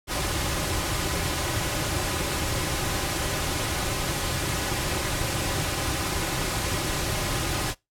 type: noise with comb filter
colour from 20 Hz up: pink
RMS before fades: -27 dBFS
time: 0.07-7.75 s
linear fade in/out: 50 ms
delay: 4.4 ms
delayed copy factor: -0.5
effects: noise-tail reverb RT60 0.2 s tail -23 dB re dry + low-pass 12000 Hz 12 dB/octave